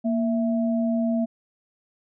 sine tone pair together, 233.1 / 660.3 Hz, A#3 / E5, 0 / +3 cents, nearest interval octave + tritone, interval 1803 cents, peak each -21 / -28 dBFS, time 0.04-1.26 s, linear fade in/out 20 ms, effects none

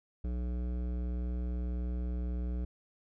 sine tone with hard clipping, 60.8 Hz, B1, 26 cents flat, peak -34 dBFS, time 0.24-2.65 s, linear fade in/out 5 ms, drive 14 dB, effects none

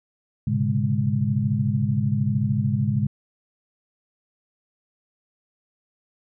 sine tone cluster, 106.6 / 127.7 / 140.9 / 205.7 Hz, G#2 / C3 / C#3 / G#3, +46 / -42 / +29 / -16 cents, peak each -25 dBFS, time 0.47-3.07 s, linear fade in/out 5 ms, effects none

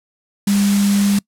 sine tone in noise, 201.2 Hz, G3, 45 cents sharp, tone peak -12 dBFS, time 0.47-1.19 s, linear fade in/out 5 ms, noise white, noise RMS -24 dBFS, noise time 0.47-1.19 s, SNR +9 dB, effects noise-tail reverb RT60 0.1 s tail -25 dB re dry + low-pass 11000 Hz 12 dB/octave

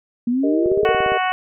sine exponential sweep, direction up, 233.1 to 466.2 Hz, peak -16 dBFS, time 0.27-0.92 s, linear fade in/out 5 ms
sine chord, Eb major, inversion first, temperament equal, 392 / 466.2 / 622.3 Hz, G4 / Bb4 / Eb5, 0 / 0 / 0 cents, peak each -24 dBFS, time 0.43-1.18 s, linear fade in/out 10 ms
click train, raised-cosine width 2 ms, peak -16 dBFS, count 9, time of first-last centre 0.66-1.12 s, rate 17.4 Hz
harmonic tone, 370.2 Hz, F#4, 1 cent sharp, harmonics 2 / 3 / 4 / 5 / 6 / 7 / 8, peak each -20 / -24 / -26 / -28 / -30 / -31 / -32 dBFS, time 0.85-1.32 s, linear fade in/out 0 ms
effects none

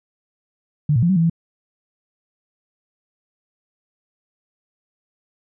sine tone with pitch steps, 148.8 / 116.5 / 172 / 190.6 / 165.1 / 166.6 Hz, D3 / A#2 / F3 / G3 / E3 / E3, +23 / -1 / -26 / -48 / +3 / +19 cents, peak -13 dBFS, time 0.89-1.298 s, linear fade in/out 5 ms, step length 68 ms, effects none

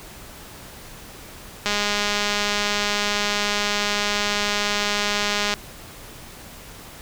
click train, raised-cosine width 0.2 ms, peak -5 dBFS, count 800, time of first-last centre 1.66-5.539 s, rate 206 Hz, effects pink hiss -41 dBFS RMS until 7.01 s

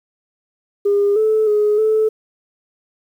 sine tone with pitch steps, 405.2 / 435.1 / 419.7 / 435.5 Hz, G#4 / A4 / G#4 / A4, -43 / -19 / +18 / -18 cents, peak -11 dBFS, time 0.85-2.09 s, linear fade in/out 10 ms, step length 310 ms, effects tanh soft clip ceiling -8 dBFS + 8-bit

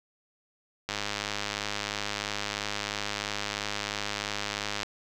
click train, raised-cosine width 0.2 ms, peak -13 dBFS, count 407, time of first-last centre 0.89-4.832 s, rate 103 Hz, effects none

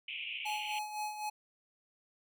pink band-pass noise, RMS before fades -41 dBFS, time 0.08-0.79 s, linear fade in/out 5 ms, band 2300 to 3100 Hz, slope 96 dB/octave
square tone with tremolo, 846 Hz, G#5, 32 cents sharp, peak -35 dBFS, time 0.45-1.3 s, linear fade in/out 10 ms, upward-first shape sine, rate 3.9 Hz, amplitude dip 60%
effects none

